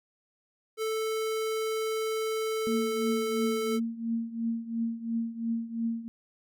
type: tone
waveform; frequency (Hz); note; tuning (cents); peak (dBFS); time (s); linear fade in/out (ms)
square; 440; A4; 0; -29; 0.77-3.8; 50
type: tone with tremolo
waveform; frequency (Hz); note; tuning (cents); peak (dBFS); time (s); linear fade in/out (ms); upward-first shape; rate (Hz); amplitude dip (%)
sine; 229.6; A#3; -26; -25; 2.67-6.08; 0; triangle; 2.9; 85
effects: none